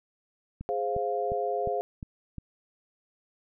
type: click train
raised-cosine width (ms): 5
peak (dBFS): -25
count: 6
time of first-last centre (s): 0.61-2.383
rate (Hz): 2.82
type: chord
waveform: sine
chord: F minor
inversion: first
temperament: equal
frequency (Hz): 415.3 / 523.3 / 698.5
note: Ab4 / C5 / F5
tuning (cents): 0 / 0 / 0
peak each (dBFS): -31 / -32 / -30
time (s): 0.69-1.81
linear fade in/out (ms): 0
effects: none